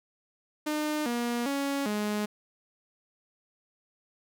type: tone with pitch steps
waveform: sawtooth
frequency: 302.9 / 238.7 / 278.9 / 209.4 Hz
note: D#4 / A#3 / C#4 / G#3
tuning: -46 / +41 / +11 / +15 cents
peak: -24 dBFS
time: 0.66-2.26 s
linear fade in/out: 10 ms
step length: 400 ms
effects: none